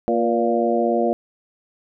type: harmonic tone with a mistuned harmonic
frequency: 116.54 Hz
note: A#2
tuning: in tune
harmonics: 2 / 3 / 4 / 5 / 6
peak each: -23 / -23 / -23 / -23 / -23 dBFS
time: 0.08-1.13 s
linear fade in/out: 0 ms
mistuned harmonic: 4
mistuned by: +47 cents
effects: none